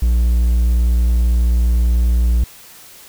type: tone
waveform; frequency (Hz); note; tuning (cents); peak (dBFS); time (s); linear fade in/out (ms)
triangle; 59.1; A#1; +24; -9; 0.02-2.44; 5
effects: white hiss -41 dBFS RMS until 3.08 s